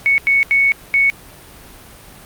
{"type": "tone bursts at uneven times", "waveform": "sine", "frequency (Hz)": 2217, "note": "C#7", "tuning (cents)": 0, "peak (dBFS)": -10, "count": 4, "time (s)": [[0.06, 0.18], [0.27, 0.43], [0.51, 0.72], [0.94, 1.1]], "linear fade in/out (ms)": 0, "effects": ["pink hiss -40 dBFS RMS until 2.25 s", "Opus 48 kbps"]}